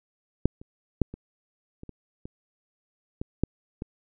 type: clicks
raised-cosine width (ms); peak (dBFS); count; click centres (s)
3; -6 / -30 / -7 / -25 / -28 / -27 / -25 / -18 / -9 / -20; 10; 0.456 / 0.615 / 1.017 / 1.14 / 1.834 / 1.893 / 2.255 / 3.215 / 3.436 / 3.821
effects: none